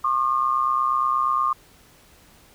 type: tone pair together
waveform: sine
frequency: 1077 / 1205.4 Hz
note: C6 / D6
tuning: +50 / +45 cents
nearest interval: major second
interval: 195 cents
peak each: -22 / -21 dBFS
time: 0.04-1.53 s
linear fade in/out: 5 ms
effects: pink hiss -53 dBFS RMS until 2.54 s